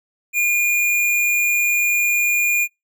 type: tone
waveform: square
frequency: 2423 Hz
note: D#7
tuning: 47 cents flat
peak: -16 dBFS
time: 0.33-2.68 s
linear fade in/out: 50 ms
effects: noise-tail reverb RT60 0.2 s tail -25 dB re dry